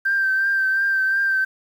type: tone with vibrato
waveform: sine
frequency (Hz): 1568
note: G6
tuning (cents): 0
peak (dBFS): -16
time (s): 0.05-1.45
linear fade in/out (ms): 10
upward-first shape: triangle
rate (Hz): 2.8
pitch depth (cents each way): 32
effects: tanh soft clip ceiling -12 dBFS + 8-bit